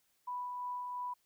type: tone with tremolo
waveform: sine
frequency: 987.8 Hz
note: B5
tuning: in tune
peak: -36 dBFS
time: 0.27-1.14 s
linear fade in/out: 10 ms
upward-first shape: sine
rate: 2.9 Hz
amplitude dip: 25%
effects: white hiss -75 dBFS RMS until 1.25 s